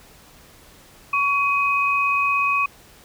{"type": "tone pair together", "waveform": "sine", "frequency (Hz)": [1120.8, 2516], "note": ["C#6", "D#7"], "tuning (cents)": [19, 19], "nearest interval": "octave + major second", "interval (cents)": 1400, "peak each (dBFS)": -20, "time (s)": [1.13, 2.66], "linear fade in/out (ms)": 5, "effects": ["pink hiss -49 dBFS RMS until 3.04 s"]}